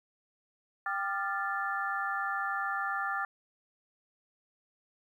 sine tone cluster, 786 / 1196 / 1386 / 1753 Hz, G5 / D6 / F6 / A6, +4 / +31 / -14 / -7 cents, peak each -37 / -36 / -35 / -36 dBFS, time 0.86-3.25 s, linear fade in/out 2 ms, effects 11-bit

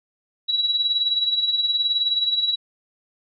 sine tone with tremolo, 3904 Hz, B7, 21 cents flat, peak -16 dBFS, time 0.48-2.56 s, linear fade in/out 20 ms, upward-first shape sine, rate 19 Hz, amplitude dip 60%, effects none

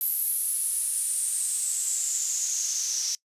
white noise with band-pass filter sweep, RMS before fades -28 dBFS, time 0.01-3.15 s, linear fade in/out 0 ms, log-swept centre 12000 to 5700 Hz, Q 7.8, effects noise-tail reverb RT60 0.1 s tail -23 dB re dry + resampled to 32000 Hz

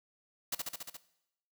white noise with echo, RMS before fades -34 dBFS, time 0.52-0.55 s, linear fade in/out 5 ms, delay 70 ms, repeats 6, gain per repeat -2 dB, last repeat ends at 0.97 s, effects noise-tail reverb RT60 0.8 s tail -17 dB re dry

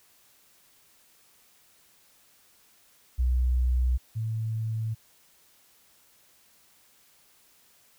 sine tone pair in turn, 62.3 / 111.26 Hz, B1 / A2, +16 / +20 cents, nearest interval minor seventh, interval 1004 cents, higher second, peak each -21 / -27 dBFS, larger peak first, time 3.18-3.98 / 4.15-4.95 s, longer neither, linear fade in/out 20 ms, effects white hiss -61 dBFS RMS until 7.98 s

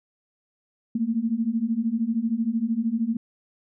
sine beating tone pair, 220 / 233 Hz, A3 / A#3, 0 / -1 cents, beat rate 13 Hz, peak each -26 / -24 dBFS, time 0.95-3.17 s, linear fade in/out 5 ms, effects none

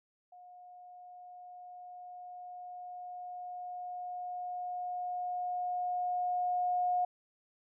sine tone with level ramp, 720 Hz, F#5, 47 cents flat, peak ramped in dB -51 to -27 dBFS, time 0.32-7.05 s, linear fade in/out 5 ms, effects none

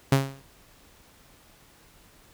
sawtooth tone with exponential decay, 136.1 Hz, C#3, 31 cents flat, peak -11 dBFS, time 0.12-0.42 s, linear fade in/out 5 ms, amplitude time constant 65 ms, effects pink hiss -56 dBFS RMS until 2.33 s

